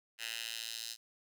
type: tone with high-pass filter sweep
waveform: 10% pulse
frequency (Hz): 114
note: A#2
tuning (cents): -38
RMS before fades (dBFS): -42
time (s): 0.18-0.97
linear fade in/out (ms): 50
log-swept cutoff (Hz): 2400 to 4500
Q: 1.8
effects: none